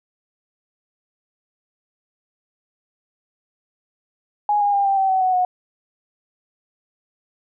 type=tone with pitch steps; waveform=sine; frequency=830.6 / 815.4 / 800.5 / 785.8 / 771.4 / 757.3 / 743.4 / 729.8 Hz; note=G#5 / G#5 / G5 / G5 / G5 / F#5 / F#5 / F#5; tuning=0 / -32 / +36 / +4 / -28 / +40 / +8 / -24 cents; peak=-15 dBFS; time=4.49-5.45 s; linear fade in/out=2 ms; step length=120 ms; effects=none